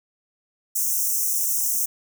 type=high-pass noise; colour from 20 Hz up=white; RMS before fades=-23 dBFS; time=0.75-1.86 s; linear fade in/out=10 ms; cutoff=5600 Hz; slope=96 dB/octave; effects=none